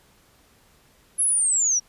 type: linear sweep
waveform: sine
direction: down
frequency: 11020 to 5588 Hz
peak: -18 dBFS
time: 1.18-1.8 s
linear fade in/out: 20 ms
effects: pink hiss -58 dBFS RMS until 1.88 s + resampled to 32000 Hz